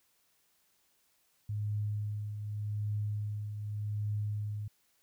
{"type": "tone with tremolo", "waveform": "sine", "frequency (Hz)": 104.7, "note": "G#2", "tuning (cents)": 15, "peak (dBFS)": -30, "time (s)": [1.49, 4.68], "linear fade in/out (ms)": 5, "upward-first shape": "triangle", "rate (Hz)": 0.85, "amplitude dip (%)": 55, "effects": ["white hiss -72 dBFS RMS until 5.02 s"]}